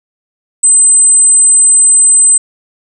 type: tone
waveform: sine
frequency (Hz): 8120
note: B8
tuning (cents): +47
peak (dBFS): -3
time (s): 0.63-2.38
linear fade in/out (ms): 10
effects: none